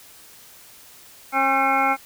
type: harmonic tone with a mistuned harmonic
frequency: 270 Hz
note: C#4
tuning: 45 cents flat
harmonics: 1 / 2 / 3 / 4 / 5 / 6 / 8 / 9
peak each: -29 / -30 / -20 / -29 / -23 / -32 / -24 / -32 dBFS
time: 1.32-1.97 s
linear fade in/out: 50 ms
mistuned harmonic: 6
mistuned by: -78 cents
effects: white hiss -47 dBFS RMS until 2.05 s